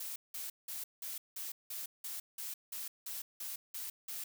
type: noise bursts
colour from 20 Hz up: blue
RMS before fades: -42 dBFS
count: 13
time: 0-4.24 s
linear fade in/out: 5 ms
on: 160 ms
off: 180 ms
effects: none